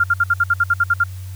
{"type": "tone bursts", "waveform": "sine", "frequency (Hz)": 1396.9, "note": "F6", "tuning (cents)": 0, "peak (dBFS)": -11, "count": 11, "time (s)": [0, 1.038], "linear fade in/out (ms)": 5, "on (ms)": 38, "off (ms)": 62, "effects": ["added 93 Hz sine -28 dBFS peak until 1.35 s", "white hiss -46 dBFS RMS until 1.35 s"]}